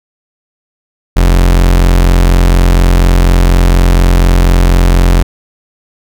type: tone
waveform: 40% pulse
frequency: 44.15 Hz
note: F1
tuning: 20 cents sharp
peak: -3 dBFS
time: 1.16-5.23 s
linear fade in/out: 10 ms
effects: none